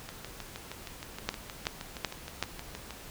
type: two click trains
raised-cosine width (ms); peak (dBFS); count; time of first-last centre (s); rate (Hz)
0.2; -22 / -11; 19 / 4; 0.09-2.907 / 1.29-2.426; 6.39 / 2.64
effects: pink hiss -47 dBFS RMS until 3.1 s